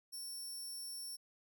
15% pulse tone, 5440 Hz, F8, 46 cents flat, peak -38 dBFS, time 0.12-1.17 s, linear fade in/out 20 ms, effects none

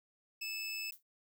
25% pulse tone, 2616 Hz, E7, 14 cents flat, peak -34 dBFS, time 0.41-0.91 s, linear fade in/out 10 ms
violet noise with exponential decay, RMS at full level -44 dBFS, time 0.92-1.03 s, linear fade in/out 5 ms, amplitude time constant 22 ms
effects none

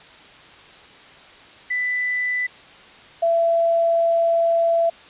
sine tone pair in turn, 1990 / 670.6 Hz, B6 / E5, +13 / +30 cents, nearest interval octave + perfect fifth, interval 1883 cents, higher first, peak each -20 / -15 dBFS, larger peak second, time 1.7-2.47 / 3.22-4.9 s, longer second, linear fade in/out 10 ms, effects white hiss -45 dBFS RMS until 5.09 s + resampled to 8000 Hz

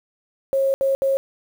sine tone bursts at uneven times, 542 Hz, C#5, 39 cents flat, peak -16 dBFS, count 3, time 0.53-0.74 / 0.81-0.95 / 1.02-1.17 s, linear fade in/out 0 ms, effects 7-bit

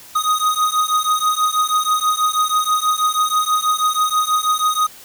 square beating tone pair, 1244.5 / 1250.7 Hz, D#6 / D#6, 0 / +9 cents, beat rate 6.2 Hz, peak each -19 dBFS, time 0.15-4.87 s, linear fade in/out 10 ms, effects white hiss -41 dBFS RMS until 5.04 s

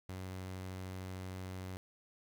sawtooth tone, 93.2 Hz, F#2, 13 cents sharp, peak -38 dBFS, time 0.09-1.77 s, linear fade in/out 0 ms, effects 11-bit

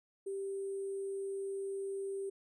sine tone with sample-and-hold, 392 Hz, G4, in tune, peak -36 dBFS, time 0.26-2.3 s, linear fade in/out 10 ms, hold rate 8820 Hz, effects resampled to 22050 Hz

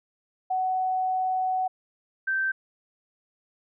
sine tone pair in turn, 747 / 1557 Hz, F#5 / G6, +16 / -12 cents, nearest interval octave + minor second, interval 1272 cents, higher second, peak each -23 dBFS, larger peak neither, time 0.5-1.68 / 2.27-2.52 s, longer first, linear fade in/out 10 ms, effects none

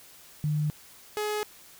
sine / sawtooth tone pair in turn, 150.5 / 421.6 Hz, D3 / G#4, +43 / +26 cents, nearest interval octave + tritone, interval 1783 cents, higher second, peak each -24 dBFS, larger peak neither, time 0.44-0.7 / 1.17-1.43 s, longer neither, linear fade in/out 0 ms, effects white hiss -52 dBFS RMS until 1.79 s

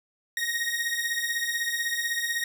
sawtooth beating tone pair, 1864.7 / 1880.7 Hz, A#6 / A#6, 0 / +15 cents, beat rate 16 Hz, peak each -26 dBFS, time 0.37-2.44 s, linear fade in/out 2 ms, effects none

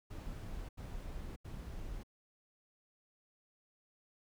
brown noise bursts, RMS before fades -44 dBFS, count 3, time 0.1-2.034 s, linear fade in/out 10 ms, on 590 ms, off 82 ms, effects none

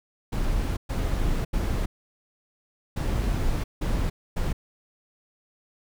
brown noise bursts at uneven times, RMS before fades -25 dBFS, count 6, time 0.32-0.77 / 0.89-1.45 / 1.53-1.86 / 2.96-3.64 / 3.81-4.1 / 4.36-4.53 s, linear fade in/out 10 ms, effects none

